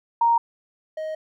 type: tone pair in turn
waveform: sine / triangle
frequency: 932.3 / 626.7 Hz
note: A#5 / D#5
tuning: 0 / +12 cents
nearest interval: perfect fifth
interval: 688 cents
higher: first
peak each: -15 / -25 dBFS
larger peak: first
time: 0.21-0.38 / 0.97-1.15 s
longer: second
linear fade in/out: 5 ms
effects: none

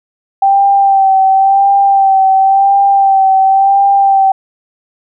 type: tone with vibrato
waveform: sine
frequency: 781 Hz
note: G5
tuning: 7 cents flat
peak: -5 dBFS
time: 0.42-4.32 s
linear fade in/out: 5 ms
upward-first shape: sine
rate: 0.94 Hz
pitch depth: 30 cents each way
effects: none

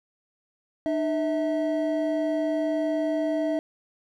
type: tone pair together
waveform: triangle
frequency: 303.6 / 647 Hz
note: D#4 / E5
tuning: -42 / -32 cents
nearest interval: octave + minor second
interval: 1310 cents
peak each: -24 / -24 dBFS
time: 0.86-3.59 s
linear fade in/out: 0 ms
effects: none

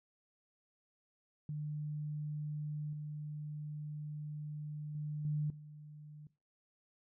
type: tone with level steps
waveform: sine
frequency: 150 Hz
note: D3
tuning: 37 cents sharp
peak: -37 / -40 / -37 / -32 / -49 dBFS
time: 1.49-6.27 s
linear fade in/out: 2 ms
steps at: 2.93 / 4.95 / 5.25 / 5.5 s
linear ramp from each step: 2 ms
effects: noise-tail reverb RT60 0.3 s tail -18 dB re dry

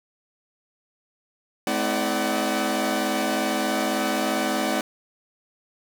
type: tone cluster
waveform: sawtooth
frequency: 213.9 / 257.4 / 321.9 / 587 / 750 Hz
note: A3 / C4 / E4 / D5 / F#5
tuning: -49 / -28 / -41 / -1 / +23 cents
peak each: -25 dBFS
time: 1.67-4.81 s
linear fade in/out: 2 ms
effects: none

